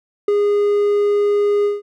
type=tone with ADSR envelope; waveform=triangle; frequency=410.5 Hz; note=G#4; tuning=20 cents flat; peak=-8 dBFS; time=0.28-1.82 s; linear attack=4 ms; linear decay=10 ms; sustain=-3 dB; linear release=170 ms; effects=none